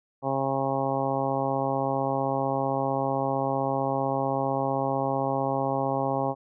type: harmonic tone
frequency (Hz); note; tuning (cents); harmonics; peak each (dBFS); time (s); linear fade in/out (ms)
135.6; C#3; -38; 1 / 2 / 3 / 4 / 5 / 6 / 7 / 8; -33 / -32 / -34 / -30 / -32 / -30 / -35 / -36; 0.22-6.35; 50
effects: none